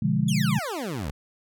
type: chord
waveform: sine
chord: B diminished seventh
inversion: none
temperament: equal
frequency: 123.47 / 146.83 / 174.61 / 207.7 Hz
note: B2 / D3 / F3 / Ab3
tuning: 0 / 0 / 0 / 0 cents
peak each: -28 / -25 / -26 / -25 dBFS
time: 0.02-0.59 s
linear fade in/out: 5 ms
type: exponential sweep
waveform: 20% pulse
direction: down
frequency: 3520 to 61.74 Hz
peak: -24 dBFS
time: 0.28-1.11 s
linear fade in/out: 5 ms
effects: none